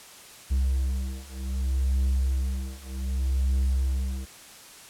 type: beating tone pair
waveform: triangle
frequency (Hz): 65.41 / 66.06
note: C2 / C2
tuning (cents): 0 / +17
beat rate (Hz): 0.65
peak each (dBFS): -25 / -24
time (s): 0.5-4.26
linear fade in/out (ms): 20
effects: white hiss -47 dBFS RMS until 4.89 s + low-pass 11000 Hz 12 dB/octave